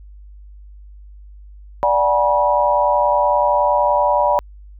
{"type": "chord", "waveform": "sine", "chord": "G# half-diminished seventh", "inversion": "second", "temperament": "equal with one note detuned", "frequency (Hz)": [587.3, 740, 830.6, 966.9], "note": ["D5", "F#5", "G#5", "B5"], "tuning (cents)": [0, 0, 0, -37], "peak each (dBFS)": [-17, -22, -21, -16], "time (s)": [1.83, 4.39], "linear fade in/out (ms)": 0, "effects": ["added 50 Hz sine -37 dBFS peak until 4.79 s"]}